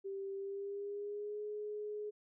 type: tone with pitch glide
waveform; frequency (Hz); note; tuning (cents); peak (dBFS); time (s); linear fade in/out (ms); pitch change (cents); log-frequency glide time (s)
sine; 391.6 to 419.7; G4 to G#4; -2 to +18; -39; 0.04-2.11; 20; +120; 0.35-1.41
effects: none